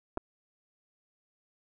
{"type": "clicks", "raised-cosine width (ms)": 1, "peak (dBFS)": -20, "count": 2, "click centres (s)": [0.173, 0.176], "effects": []}